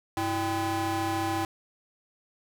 30% pulse ring-modulated tone, 230 Hz, A#3, 23 cents flat, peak -21 dBFS, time 0.17-1.45 s, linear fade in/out 2 ms, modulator 558 Hz, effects none

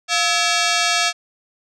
10% pulse ring-modulated tone, 999 Hz, B5, 20 cents sharp, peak -4 dBFS, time 0.08-1.13 s, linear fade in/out 50 ms, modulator 300 Hz, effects resampled to 24000 Hz

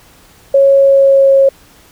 sine tone with pitch glide, 550 to 544.3 Hz, C#5 to C#5, -14 to -32 cents, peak -4 dBFS, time 0.54-1.49 s, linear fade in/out 5 ms, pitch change -18 cents, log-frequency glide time 0.76-1.34 s, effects pink hiss -44 dBFS RMS until 1.91 s

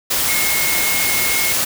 sine tone in noise, 2162 Hz, C#7, 44 cents flat, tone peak -21 dBFS, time 0.28-1.53 s, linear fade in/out 10 ms, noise white, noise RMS -18 dBFS, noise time 0.1-1.65 s, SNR -6 dB, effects none

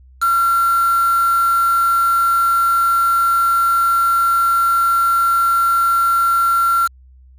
sine tone with quantisation, 1367 Hz, F6, 37 cents flat, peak -12 dBFS, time 0.21-6.88 s, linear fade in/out 20 ms, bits 4, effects added 64 Hz sine -42 dBFS peak until 7.38 s + resampled to 32000 Hz

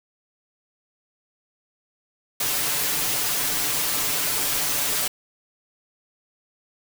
white noise with comb filter, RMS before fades -24 dBFS, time 2.4-5.08 s, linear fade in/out 5 ms, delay 6.8 ms, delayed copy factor +0.9, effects none

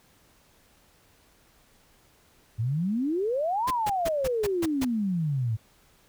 sine exponential two-way sweep, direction up then down, 105.2 to 1046.5 to 105.2 Hz, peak -24 dBFS, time 2.58-5.57 s, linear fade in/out 20 ms, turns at 3.69 s
pink noise bursts, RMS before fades -32 dBFS, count 7, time 3.67-4.85 s, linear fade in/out 10 ms, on 40 ms, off 150 ms
effects pink hiss -61 dBFS RMS until 6.08 s

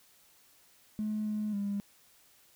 triangle tone with pitch steps, 213.5 / 212.1 / 201.7 Hz, G#3 / G#3 / G3, +48 / +37 / +50 cents, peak -27 dBFS, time 0.99-1.8 s, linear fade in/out 0 ms, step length 270 ms, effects tanh soft clip ceiling -28 dBFS + white hiss -63 dBFS RMS until 2.55 s

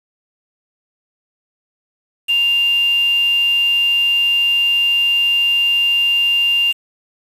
sine tone with quantisation, 2794 Hz, F7, in tune, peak -12 dBFS, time 2.28-6.73 s, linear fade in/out 20 ms, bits 5, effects resampled to 32000 Hz

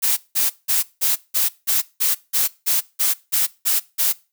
blue noise bursts, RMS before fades -18 dBFS, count 13, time 0.02-4.13 s, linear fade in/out 20 ms, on 150 ms, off 180 ms, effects noise-tail reverb RT60 0.3 s tail -21 dB re dry

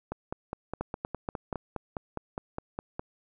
two click trains, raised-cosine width 1 ms, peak -17 / -19 dBFS, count 4 / 15, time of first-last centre 0.81-1.528 / 0.12-2.995 s, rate 4.18 / 4.87 Hz, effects none

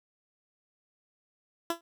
15% pulse tone with exponential decay, 337.3 Hz, E4, 40 cents sharp, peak -18 dBFS, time 1.7-1.81 s, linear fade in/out 2 ms, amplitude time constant 23 ms, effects none

